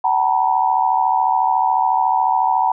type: tone cluster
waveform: sine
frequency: 758 / 890 / 964 Hz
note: F#5 / A5 / B5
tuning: +42 / +20 / -42 cents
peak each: -18 dBFS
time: 0.04-2.72 s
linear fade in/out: 5 ms
effects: none